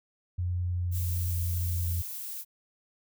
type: tone with pitch glide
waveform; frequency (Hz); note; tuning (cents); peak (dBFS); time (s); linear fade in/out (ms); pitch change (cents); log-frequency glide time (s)
sine; 89 to 86.47; F2 to F2; +33 to -17; -27; 0.38-2.02; 10; -50; 0.63-1.87
type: noise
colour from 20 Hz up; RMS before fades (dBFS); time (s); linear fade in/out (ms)
violet; -38; 0.91-2.45; 50
effects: none

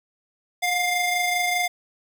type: ring-modulated tone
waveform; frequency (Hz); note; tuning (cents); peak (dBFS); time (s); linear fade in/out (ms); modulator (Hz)
35% pulse; 1409; F6; +15; -16; 0.62-1.68; 10; 692
effects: none

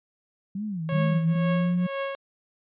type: tone with vibrato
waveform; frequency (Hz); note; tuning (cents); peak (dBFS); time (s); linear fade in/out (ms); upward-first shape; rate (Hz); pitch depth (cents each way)
sine; 185; F#3; 0; -28; 0.55-1.36; 5; sine; 2.5; 260
type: tone with tremolo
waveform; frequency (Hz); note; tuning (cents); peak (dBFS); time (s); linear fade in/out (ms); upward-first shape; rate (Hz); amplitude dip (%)
sawtooth; 549; C#5; -17; -22; 0.89-2.15; 0; triangle; 2; 95
type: linear sweep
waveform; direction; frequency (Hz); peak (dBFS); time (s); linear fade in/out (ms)
sine; up; 155.56 to 180; -21; 0.92-1.87; 10
effects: resampled to 8000 Hz

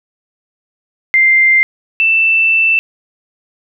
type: tone pair in turn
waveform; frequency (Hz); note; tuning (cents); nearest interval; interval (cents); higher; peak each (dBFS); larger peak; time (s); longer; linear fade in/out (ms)
sine; 2093 / 2661; C7 / E7; 0 / +16; major third; 416; second; -6 / -8; first; 1.14-1.63 / 2-2.79; second; 0
effects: none

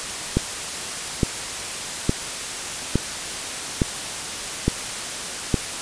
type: click train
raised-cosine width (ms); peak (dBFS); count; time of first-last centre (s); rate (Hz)
3; -4; 7; 0.37-5.542; 1.16
effects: white hiss -29 dBFS RMS until 5.81 s + resampled to 22050 Hz

